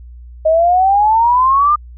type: exponential sweep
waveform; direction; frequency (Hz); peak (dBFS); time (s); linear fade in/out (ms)
sine; up; 622.3 to 1219; -8; 0.45-1.76; 10
effects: added 60 Hz sine -32 dBFS peak until 1.97 s